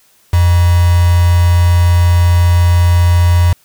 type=tone with quantisation; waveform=sine; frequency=87.31 Hz; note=F2; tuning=in tune; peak=-6 dBFS; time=0.33-3.53 s; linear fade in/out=5 ms; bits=3; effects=white hiss -51 dBFS RMS until 3.64 s